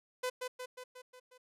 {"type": "tone with echo", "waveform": "sawtooth", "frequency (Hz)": 504, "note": "B4", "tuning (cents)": 35, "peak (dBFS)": -29, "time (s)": [0.23, 0.3], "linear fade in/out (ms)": 10, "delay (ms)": 180, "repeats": 6, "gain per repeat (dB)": -4, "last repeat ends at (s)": 1.38, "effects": ["resampled to 32000 Hz"]}